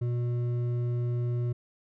sine tone with hard clipping, 120.9 Hz, B2, 36 cents flat, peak -28 dBFS, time 0.01-1.53 s, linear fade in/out 10 ms, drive 7 dB, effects none

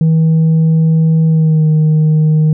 sine tone with pitch glide, 160.7 to 155.14 Hz, E3 to D#3, -44 to -5 cents, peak -4 dBFS, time 0.01-2.53 s, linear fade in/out 2 ms, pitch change -61 cents, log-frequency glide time 1.27-1.67 s, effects tanh soft clip ceiling -6 dBFS

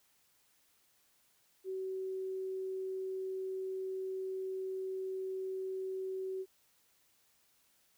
sine tone, 378.7 Hz, F#4, 40 cents sharp, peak -36 dBFS, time 1.64-6.46 s, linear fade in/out 50 ms, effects white hiss -71 dBFS RMS until 7.97 s

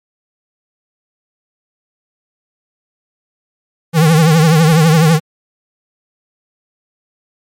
square tone with vibrato, 160 Hz, D#3, 49 cents sharp, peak -7 dBFS, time 3.93-5.2 s, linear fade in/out 50 ms, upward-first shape triangle, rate 12 Hz, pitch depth 120 cents each way, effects MP3 64 kbps

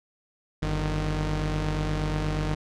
sawtooth tone pair together, 48.32 / 153.4 Hz, G1 / D#3, -24 / -24 cents, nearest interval octave + minor sixth, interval 2000 cents, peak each -24 dBFS, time 0.62-2.55 s, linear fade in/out 10 ms, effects low-pass 6000 Hz 12 dB/octave

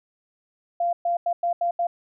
sine tone bursts at uneven times, 692 Hz, F5, 16 cents flat, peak -20 dBFS, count 6, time 0.8-0.93 / 1.05-1.17 / 1.26-1.33 / 1.43-1.53 / 1.61-1.71 / 1.79-1.87 s, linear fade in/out 5 ms, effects none

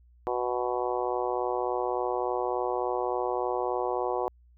harmonic tone, 123.47 Hz, B2, in tune, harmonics 3 / 4 / 5 / 6 / 7 / 8 / 9, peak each -32 / -32 / -36 / -33 / -36 / -36 / -40 dBFS, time 0.27-4.28 s, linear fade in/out 0 ms, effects added 60 Hz sine -55 dBFS peak until 4.57 s

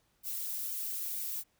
violet noise with flanger, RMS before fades -37 dBFS, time 0.23-1.44 s, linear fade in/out 50 ms, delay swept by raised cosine 1.3 to 3.1 ms, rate 2.1 Hz, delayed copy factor +0.65, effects pink hiss -73 dBFS RMS until 1.59 s

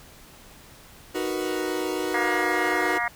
40% pulse chord, B major seventh, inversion first, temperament equal, 311.1 / 370 / 466.2 / 493.9 Hz, D#4 / F#4 / A#4 / B4, 0 / 0 / 0 / 0 cents, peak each -30 / -28 / -33 / -33 dBFS, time 1.14-2.99 s, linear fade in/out 20 ms
harmonic tone, 237.4 Hz, A#3, 32 cents sharp, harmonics 3 / 4 / 5 / 6 / 7 / 8 / 9, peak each -30 / -32 / -32 / -34 / -33 / -28 / -31 dBFS, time 2.14-3.08 s, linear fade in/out 2 ms
effects pink hiss -49 dBFS RMS until 3.15 s

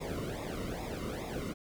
brown noise with flanger, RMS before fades -38 dBFS, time 0-1.54 s, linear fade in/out 20 ms, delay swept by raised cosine 0.66 to 1.23 ms, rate 2.4 Hz, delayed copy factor -0.9, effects none

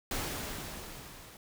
pink noise with level ramp, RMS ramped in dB -34 to -52 dBFS, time 0.11-1.37 s, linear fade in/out 2 ms, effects none

